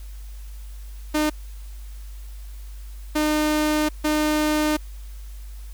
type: tone bursts at uneven times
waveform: sawtooth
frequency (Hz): 304.2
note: D#4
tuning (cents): -39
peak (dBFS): -15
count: 3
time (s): 1.14-1.3 / 3.15-3.89 / 4.04-4.77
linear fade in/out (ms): 10
effects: added 50 Hz sine -34 dBFS peak until 5.73 s + white hiss -52 dBFS RMS until 5.73 s